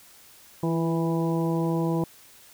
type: harmonic tone with a mistuned harmonic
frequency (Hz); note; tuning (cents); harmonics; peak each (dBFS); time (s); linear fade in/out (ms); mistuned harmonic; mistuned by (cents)
164.3; E3; -5; 1 / 2 / 3 / 4 / 5 / 6; -25 / -27 / -32 / -37 / -37 / -36; 0.63-2.04; 2; 2; +29
effects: white hiss -52 dBFS RMS until 2.53 s